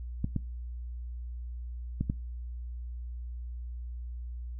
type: clicks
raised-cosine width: 5 ms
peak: -16 dBFS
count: 4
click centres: 0.244 / 0.363 / 2.01 / 2.099 s
effects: noise-tail reverb RT60 0.3 s tail -22 dB re dry + added 60 Hz sine -36 dBFS peak until 4.59 s